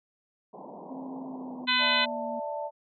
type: band-pass noise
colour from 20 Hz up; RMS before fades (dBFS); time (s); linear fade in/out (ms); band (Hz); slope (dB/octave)
white; -44; 0.53-1.66; 10; 150 to 1000; 96
type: tone with pitch glide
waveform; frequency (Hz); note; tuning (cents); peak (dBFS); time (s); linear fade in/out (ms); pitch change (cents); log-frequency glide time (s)
sine; 263 to 234.3; C4 to A#3; +9 to +9; -37; 0.9-2.4; 10; -200; 1.26-2.22
type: harmonic tone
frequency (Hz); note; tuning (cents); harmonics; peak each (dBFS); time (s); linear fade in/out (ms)
504; B4; +35; 2 / 3 / 4 / 5 / 6 / 7 / 8; -30 / -30 / -30 / -30 / -30 / -30 / -30; 1.67-2.06; 20
type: chord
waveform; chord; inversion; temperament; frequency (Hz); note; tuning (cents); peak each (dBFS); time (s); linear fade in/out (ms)
sine; D suspended second; none; equal with one note detuned; 587.3 / 659.3 / 888.2; D5 / E5 / A5; 0 / 0 / +16; -34 / -38 / -35; 1.78-2.71; 50
effects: none